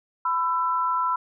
sine tone pair together, 1001 / 1334.1 Hz, B5 / E6, +23 / +20 cents, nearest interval perfect fourth, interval 497 cents, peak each -23 / -25 dBFS, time 0.25-1.16 s, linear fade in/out 5 ms, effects none

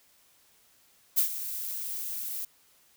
violet noise with ADSR envelope, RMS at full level -22 dBFS, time 1.16-2.45 s, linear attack 23 ms, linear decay 100 ms, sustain -13 dB, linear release 5 ms, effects white hiss -63 dBFS RMS until 2.96 s

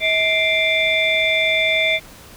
sine tone cluster, 639 / 2095 / 2354 / 3531 Hz, D#5 / C7 / D7 / A7, +46 / +2 / +3 / +5 cents, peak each -21 / -19 / -19 / -21 dBFS, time 0-2 s, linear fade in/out 50 ms, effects tanh soft clip ceiling -6 dBFS + pink hiss -42 dBFS RMS until 2.36 s

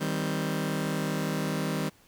sawtooth chord, C minor, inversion first, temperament just, 156.98 / 196.22 / 261.6 Hz, Eb3 / G3 / C4, +16 / +2 / 0 cents, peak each -27 / -28 / -30 dBFS, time 0-1.9 s, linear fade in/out 20 ms, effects pink hiss -60 dBFS RMS until 2.07 s

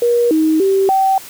sine tone with pitch steps, 476.9 / 315.1 / 387.8 / 771 Hz, A#4 / D#4 / G4 / G5, +39 / +22 / -19 / -29 cents, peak -10 dBFS, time 0.02-1.18 s, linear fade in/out 2 ms, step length 290 ms, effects white hiss -35 dBFS RMS until 1.29 s

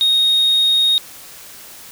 sine tone, 3729 Hz, A#7, in tune, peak -9 dBFS, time 0.01-0.98 s, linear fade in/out 0 ms, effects tanh soft clip ceiling -10 dBFS + white hiss -38 dBFS RMS until 1.91 s

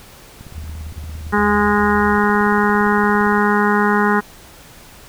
click train, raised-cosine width 5 ms, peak -24 dBFS, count 53, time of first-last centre 0.41-3.381 s, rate 17.5 Hz
sine tone bursts, 77.78 Hz, D#2, in tune, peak -27 dBFS, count 4, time 0.54-2.172 s, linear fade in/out 20 ms, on 390 ms, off 24 ms
harmonic tone, 206.9 Hz, G#3, 6 cents flat, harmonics 1 / 2 / 4 / 5 / 6 / 7 / 8 / 9, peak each -17 / -19 / -21 / -21 / -24 / -21 / -27 / -24 dBFS, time 1.32-4.21 s, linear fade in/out 20 ms
effects pink hiss -42 dBFS RMS until 5.08 s

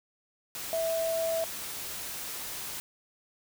sine tone in noise, 656 Hz, E5, 9 cents flat, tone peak -27 dBFS, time 0.73-1.44 s, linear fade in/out 0 ms, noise white, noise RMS -38 dBFS, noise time 0.55-2.8 s, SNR +8 dB, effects none

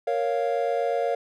triangle chord, Bb minor, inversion none, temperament equal, 466.2 / 554.4 / 698.5 Hz, Bb4 / Db5 / F5, 0 / 0 / 0 cents, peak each -25 dBFS, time 0.07-1.15 s, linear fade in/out 5 ms, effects none

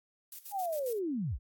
violet noise with tremolo, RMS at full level -43 dBFS, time 0.32-0.99 s, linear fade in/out 2 ms, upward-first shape square, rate 7.4 Hz, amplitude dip 80%
sine linear sweep, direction down, 830.6 to 34.68 Hz, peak -31 dBFS, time 0.51-1.39 s, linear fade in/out 50 ms
effects AAC 64 kbps

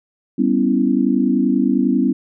sine chord, C# half-diminished seventh, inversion second, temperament equal, 196 / 246.9 / 277.2 / 329.6 Hz, G3 / B3 / C#4 / E4, 0 / 0 / 0 / 0 cents, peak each -20 / -17 / -18 / -22 dBFS, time 0.38-2.13 s, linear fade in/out 10 ms, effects none

